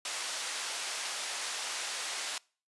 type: band-pass noise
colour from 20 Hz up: white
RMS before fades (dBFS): -37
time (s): 0.05-2.38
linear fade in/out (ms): 2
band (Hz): 630 to 7100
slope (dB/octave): 12
effects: noise-tail reverb RT60 0.4 s tail -25 dB re dry + resampled to 24000 Hz